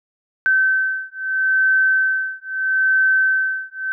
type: beating tone pair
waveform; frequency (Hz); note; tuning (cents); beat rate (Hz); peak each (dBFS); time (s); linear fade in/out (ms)
sine; 1539 / 1539.77; G6 / G6; -32 / -31; 0.77; -18; 0.46-3.92; 0
effects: none